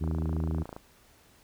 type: harmonic tone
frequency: 80 Hz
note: D#2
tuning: 49 cents sharp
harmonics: 1 / 2 / 3 / 4 / 5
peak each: -29 / -33 / -38 / -40 / -45 dBFS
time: 0-0.64 s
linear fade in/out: 20 ms
type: click train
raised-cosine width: 1 ms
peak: -26 dBFS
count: 21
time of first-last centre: 0.04-0.765 s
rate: 27.6 Hz
effects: pink hiss -60 dBFS RMS until 1.43 s